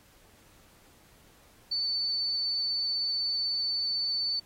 sine tone, 4508 Hz, C#8, 28 cents sharp, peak -27 dBFS, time 1.71-4.4 s, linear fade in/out 10 ms, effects pink hiss -60 dBFS RMS until 4.45 s + AAC 48 kbps

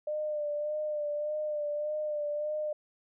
sine tone with vibrato, 599 Hz, D5, 34 cents sharp, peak -30 dBFS, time 0.07-2.73 s, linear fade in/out 5 ms, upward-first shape sine, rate 1.7 Hz, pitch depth 31 cents each way, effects none

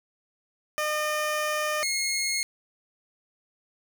15% pulse tone pair in turn, 607 / 2158 Hz, D#5 / C#7, -43 / -47 cents, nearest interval octave + minor seventh, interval 2196 cents, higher second, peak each -19 dBFS, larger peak neither, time 0.78-1.83 / 1.83-2.43 s, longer first, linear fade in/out 0 ms, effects none

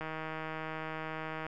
click train, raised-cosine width 0.5 ms, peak -24 dBFS, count 231, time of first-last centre 0.01-1.466 s, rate 158 Hz, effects none

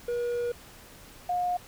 triangle / sine tone pair in turn, 480 / 715.3 Hz, B4 / F5, -49 / +41 cents, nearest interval perfect fifth, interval 690 cents, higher second, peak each -25 dBFS, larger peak neither, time 0.08-0.52 / 1.29-1.57 s, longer first, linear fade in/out 5 ms, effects pink hiss -50 dBFS RMS until 1.67 s

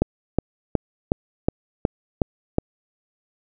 click train, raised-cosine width 2 ms, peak -4 dBFS, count 8, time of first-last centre 0.02-2.584 s, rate 2.73 Hz, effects none

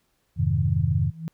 sine chord, F minor seventh, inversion none, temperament equal, 87.31 / 103.83 / 130.81 / 155.56 Hz, F2 / Ab2 / C3 / Eb3, 0 / 0 / 0 / 0 cents, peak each -25 dBFS, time 0.36-1.12 s, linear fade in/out 50 ms
sine tone with exponential growth, 162.2 Hz, E3, 28 cents flat, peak -25 dBFS, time 0.97-1.28 s, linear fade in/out 0 ms, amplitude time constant 66 ms
effects pink hiss -70 dBFS RMS until 1.33 s

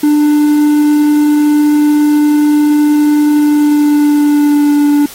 triangle tone with pitch glide, 297 to 291.2 Hz, D4 to D4, +20 to -15 cents, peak -4 dBFS, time 0.03-5.06 s, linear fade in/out 5 ms, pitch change -35 cents, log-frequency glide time 3.29-4.9 s, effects white hiss -31 dBFS RMS until 5.14 s + AAC 48 kbps

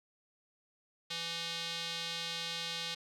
square tone with band-pass filter, 167.5 Hz, E3, 28 cents sharp, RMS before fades -39 dBFS, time 1.1-2.95 s, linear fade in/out 10 ms, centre 3800 Hz, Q 2.5, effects none

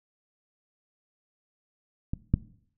clicks, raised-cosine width 5 ms, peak -17 / -8 dBFS, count 2, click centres 2.135 / 2.34 s, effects noise-tail reverb RT60 0.6 s tail -19 dB re dry

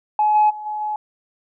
sine tone with level steps, 848 Hz, G#5, 36 cents sharp, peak -13 / -10 / -29 / -23 / -21 dBFS, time 0.19-0.96 s, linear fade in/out 2 ms, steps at 0.34 / 0.49 / 0.65 / 0.8 s, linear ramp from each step 20 ms, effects tanh soft clip ceiling -8 dBFS

